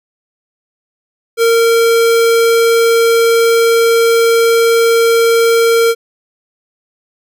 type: tone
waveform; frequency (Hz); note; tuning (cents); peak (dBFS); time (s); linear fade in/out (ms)
square; 460.5; A#4; -21; -8; 1.37-5.95; 50
effects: none